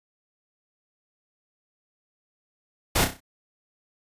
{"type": "noise with echo", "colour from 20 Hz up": "pink", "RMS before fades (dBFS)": -21, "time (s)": [2.95, 3.05], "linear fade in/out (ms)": 10, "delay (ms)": 31, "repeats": 5, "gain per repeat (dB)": -7, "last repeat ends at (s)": 3.205, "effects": ["resampled to 32000 Hz"]}